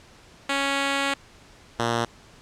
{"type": "tone pair in turn", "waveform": "5% pulse", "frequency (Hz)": [277.2, 116.99], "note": ["C#4", "A#2"], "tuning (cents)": [0, 7], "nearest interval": "octave + minor third", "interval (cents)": 1493, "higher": "first", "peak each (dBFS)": -11, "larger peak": "neither", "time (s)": [[0.49, 1.14], [1.79, 2.05]], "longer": "first", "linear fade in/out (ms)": 5, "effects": ["pink hiss -51 dBFS RMS until 2.41 s", "low-pass 7000 Hz 12 dB/octave"]}